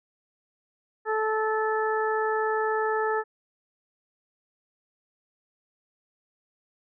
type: harmonic tone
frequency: 435.9 Hz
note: A4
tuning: 16 cents flat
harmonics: 1 / 2 / 3 / 4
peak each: -26 / -29 / -31 / -32 dBFS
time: 1.05-3.24 s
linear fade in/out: 50 ms
effects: none